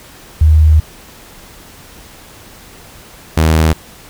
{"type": "tone pair in turn", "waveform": ["sine", "sawtooth"], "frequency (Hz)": [77.7, 79.56], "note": ["D#2", "D#2"], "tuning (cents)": [-2, 39], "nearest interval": "unison", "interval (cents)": 41, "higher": "second", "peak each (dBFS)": -4, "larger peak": "neither", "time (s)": [[0.41, 0.8], [3.37, 3.73]], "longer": "first", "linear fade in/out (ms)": 5, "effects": ["pink hiss -38 dBFS RMS until 4.09 s"]}